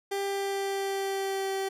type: tone with pitch glide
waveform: 30% pulse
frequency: 396.4 to 387.3 Hz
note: G4 to G4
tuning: +19 to -21 cents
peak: -26 dBFS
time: 0.11-1.69 s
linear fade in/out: 10 ms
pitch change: -40 cents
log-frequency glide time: 0.24-1.51 s
effects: resampled to 32000 Hz